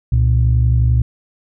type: tone pair together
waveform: sine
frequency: 66.9 / 118.34 Hz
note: C2 / A#2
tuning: +39 / +27 cents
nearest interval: minor seventh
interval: 988 cents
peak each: -12 dBFS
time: 0.12-1.02 s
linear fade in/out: 5 ms
effects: tanh soft clip ceiling -5 dBFS